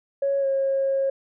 sine tone with pitch glide, 554.4 to 542.7 Hz, C#5 to C#5, 0 to -37 cents, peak -19 dBFS, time 0.22-1.1 s, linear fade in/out 5 ms, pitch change -37 cents, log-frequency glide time 0.4-0.46 s, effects tanh soft clip ceiling -15 dBFS

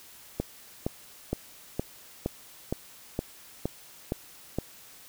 click train, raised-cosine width 2 ms, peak -14 dBFS, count 10, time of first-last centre 0.4-4.586 s, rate 2.15 Hz, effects white hiss -51 dBFS RMS until 5.08 s

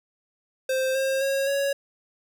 square tone with pitch steps, 523.3 / 534.3 / 545.5 / 557 Hz, C5 / C5 / C#5 / C#5, 0 / +36 / -28 / +8 cents, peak -23 dBFS, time 0.69-1.73 s, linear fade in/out 5 ms, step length 260 ms, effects none

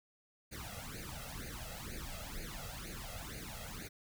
pink noise with flanger, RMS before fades -45 dBFS, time 0.51-3.89 s, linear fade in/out 20 ms, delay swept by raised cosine 0.45 to 1.55 ms, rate 2.1 Hz, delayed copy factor +0.95, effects none

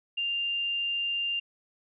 sine tone, 2794 Hz, F7, in tune, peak -27 dBFS, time 0.17-1.4 s, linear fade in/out 10 ms, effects none

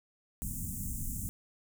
pink band-stop noise, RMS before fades -37 dBFS, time 0.42-1.29 s, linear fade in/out 0 ms, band 250 to 7000 Hz, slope 48 dB/octave, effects none

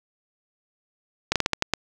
slowing click train, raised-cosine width 0.2 ms, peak -3 dBFS, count 7, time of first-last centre 1.32-1.737 s, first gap 37 ms, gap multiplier 1.25, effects none

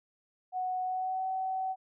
sine tone with pitch glide, 739 to 756.7 Hz, F#5 to F#5, -2 to +39 cents, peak -30 dBFS, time 0.52-1.76 s, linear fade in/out 50 ms, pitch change +41 cents, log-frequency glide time 0.83-1.26 s, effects none

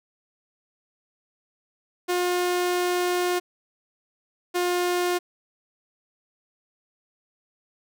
sawtooth tone pair in turn, 357.1 / 355.6 Hz, F4 / F4, +39 / +31 cents, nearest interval unison, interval 8 cents, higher first, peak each -18 dBFS, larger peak neither, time 2.08-3.4 / 4.54-5.19 s, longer first, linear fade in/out 20 ms, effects none

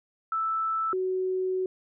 sine tone pair in turn, 1318.5 / 372.8 Hz, E6 / F#4, 0 / +13 cents, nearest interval octave + minor seventh, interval 2187 cents, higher first, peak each -25 dBFS, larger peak neither, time 0.32-0.93 / 0.93-1.66 s, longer second, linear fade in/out 2 ms, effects none

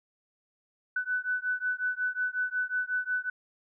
sine beating tone pair, 1494 / 1499.5 Hz, F#6 / F#6, +16 / +23 cents, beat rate 5.5 Hz, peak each -31 dBFS, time 0.96-3.3 s, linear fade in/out 5 ms, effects none

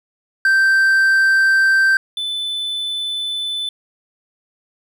triangle tone pair in turn, 1563 / 3509 Hz, G6 / A7, -6 / -5 cents, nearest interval octave + major second, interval 1401 cents, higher second, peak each -9 / -19 dBFS, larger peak first, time 0.45-1.97 / 2.17-3.69 s, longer neither, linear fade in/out 2 ms, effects none

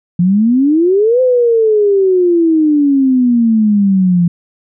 sine exponential two-way sweep, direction up then down, 170 to 517 to 170 Hz, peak -7 dBFS, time 0.19-4.28 s, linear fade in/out 5 ms, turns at 1.21 s, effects none

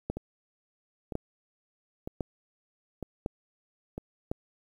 two click trains, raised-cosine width 2 ms, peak -17 / -22 dBFS, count 5 / 5, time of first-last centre 0.1-4.315 / 0.17-3.98 s, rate 0.949 / 1.05 Hz, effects 9-bit

